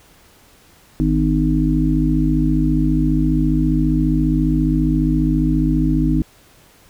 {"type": "harmonic tone with a mistuned harmonic", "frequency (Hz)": 51.5, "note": "G#1", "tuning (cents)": -14, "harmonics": [1, 3, 5, 6], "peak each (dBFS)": [-19, -19, -19, -19], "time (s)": [1, 6.22], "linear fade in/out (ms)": 0, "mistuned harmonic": 5, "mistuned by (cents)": -22, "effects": ["pink hiss -50 dBFS RMS until 6.89 s"]}